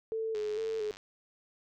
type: tone with vibrato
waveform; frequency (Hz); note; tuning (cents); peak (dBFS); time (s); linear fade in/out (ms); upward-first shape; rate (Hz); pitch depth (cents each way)
sine; 434.3; A4; -23; -31; 0.12-0.91; 0; square; 2.2; 42
type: click train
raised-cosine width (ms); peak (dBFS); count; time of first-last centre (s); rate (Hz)
0.2; -31; 61; 0.35-0.97; 96.8
effects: none